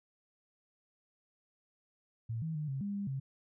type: tone with pitch steps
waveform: sine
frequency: 113.9 / 160.7 / 151.6 / 135.3 / 201.8 / 200.6 / 134.9 Hz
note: A#2 / E3 / D#3 / C#3 / G#3 / G3 / C#3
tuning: -40 / -44 / -45 / -42 / -49 / +40 / -47 cents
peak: -34 dBFS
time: 2.29-3.2 s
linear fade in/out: 10 ms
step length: 130 ms
effects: none